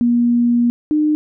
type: tone pair in turn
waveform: sine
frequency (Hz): 238.9 / 303.5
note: A#3 / D#4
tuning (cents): +43 / -43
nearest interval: major third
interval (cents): 414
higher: second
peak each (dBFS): -11 / -12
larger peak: first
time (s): 0.01-0.7 / 0.91-1.15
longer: first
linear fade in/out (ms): 0
effects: none